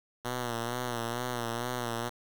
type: tone with vibrato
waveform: 5% pulse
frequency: 120.3 Hz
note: B2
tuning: 45 cents flat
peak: -21 dBFS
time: 0.24-2.1 s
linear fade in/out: 20 ms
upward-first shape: sine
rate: 2.2 Hz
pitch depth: 62 cents each way
effects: 8-bit